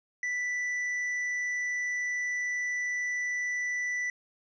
triangle tone with hard clipping, 1975.5 Hz, B6, in tune, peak -30 dBFS, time 0.23-4.1 s, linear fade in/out 2 ms, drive 7 dB, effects resampled to 24000 Hz

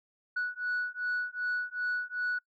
sine beating tone pair, 1472 / 1474.6 Hz, F#6 / F#6, -9 / -6 cents, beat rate 2.6 Hz, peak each -32 / -32 dBFS, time 0.36-2.39 s, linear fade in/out 10 ms, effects noise-tail reverb RT60 0.1 s tail -25 dB re dry + tanh soft clip ceiling -26 dBFS

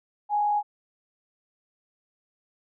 sine tone with frequency modulation, 830.6 Hz, G#5, in tune, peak -21 dBFS, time 0.29-0.63 s, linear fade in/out 50 ms, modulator 50.8 Hz, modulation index 0.29, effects none

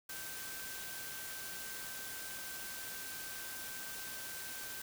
sine tone in noise, 1553 Hz, G6, 17 cents flat, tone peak -50 dBFS, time 0.09-4.82 s, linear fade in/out 5 ms, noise white, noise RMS -45 dBFS, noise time 0.09-4.82 s, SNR -8 dB, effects none

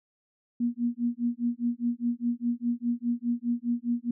sine tone with tremolo, 238.7 Hz, A#3, 41 cents sharp, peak -22 dBFS, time 0.6-4.11 s, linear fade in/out 5 ms, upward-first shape sine, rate 4.9 Hz, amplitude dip 100%, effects none

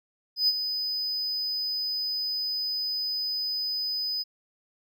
triangle tone with ADSR envelope, 5000 Hz, D#8, 8 cents sharp, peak -17 dBFS, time 0.36-4.24 s, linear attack 120 ms, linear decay 39 ms, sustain -9 dB, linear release 26 ms, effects none

